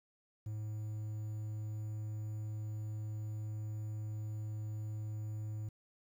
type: tone with quantisation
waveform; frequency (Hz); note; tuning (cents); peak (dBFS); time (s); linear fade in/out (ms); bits
triangle; 107.3; A2; -43; -36; 0.46-5.69; 5; 11
effects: none